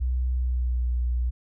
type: tone with pitch glide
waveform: sine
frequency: 62.7 to 60.74 Hz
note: B1 to B1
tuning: +27 to -28 cents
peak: -22 dBFS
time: 0-1.31 s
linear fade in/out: 20 ms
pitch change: -55 cents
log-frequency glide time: 0.34-0.9 s
effects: none